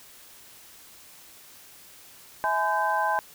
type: tone cluster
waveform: sine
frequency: 648 / 840 / 1015 / 1555 Hz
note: E5 / G#5 / B5 / G6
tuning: -30 / +19 / +47 / -14 cents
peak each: -31 / -26 / -27 / -29 dBFS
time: 2.44-3.19 s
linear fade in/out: 0 ms
effects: white hiss -50 dBFS RMS until 3.34 s